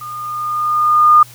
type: tone with level ramp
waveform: sine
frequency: 1218 Hz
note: D#6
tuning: 37 cents flat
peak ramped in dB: -26 to -3 dBFS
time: 0.01-1.23 s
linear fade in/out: 5 ms
effects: added 120 Hz sine -41 dBFS peak until 1.34 s + white hiss -41 dBFS RMS until 1.34 s